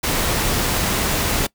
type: noise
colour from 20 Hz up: pink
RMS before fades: -20 dBFS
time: 0.03-1.47 s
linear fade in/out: 10 ms
effects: noise-tail reverb RT60 0.1 s tail -21 dB re dry